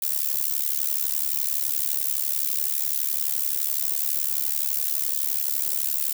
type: noise with amplitude modulation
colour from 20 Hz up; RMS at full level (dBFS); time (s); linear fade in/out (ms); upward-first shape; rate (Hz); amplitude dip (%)
violet; -21; 0.02-6.13; 5; sine; 71.8; 100
effects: none